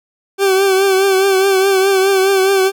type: tone with vibrato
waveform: 40% pulse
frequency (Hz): 386.2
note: G4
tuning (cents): -26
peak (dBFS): -9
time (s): 0.38-2.72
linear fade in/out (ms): 50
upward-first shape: triangle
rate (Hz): 4.8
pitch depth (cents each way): 54
effects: none